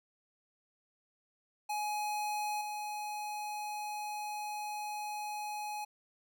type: tone with level steps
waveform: square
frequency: 840 Hz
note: G#5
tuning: 19 cents sharp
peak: -34 / -38 dBFS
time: 1.69-5.85 s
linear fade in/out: 10 ms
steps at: 2.61 s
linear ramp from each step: 2 ms
effects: none